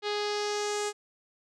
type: tone with low-pass filter sweep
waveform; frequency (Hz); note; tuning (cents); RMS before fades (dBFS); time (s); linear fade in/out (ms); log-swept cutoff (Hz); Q
sawtooth; 415.3; G#4; 0; -31; 0.02-0.93; 50; 4000 to 7900; 2.7
effects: none